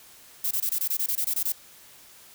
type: noise bursts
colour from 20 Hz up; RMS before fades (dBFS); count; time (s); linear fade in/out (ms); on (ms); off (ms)
violet; -26; 12; 0.44-1.522; 5; 70; 22
effects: white hiss -51 dBFS RMS until 2.34 s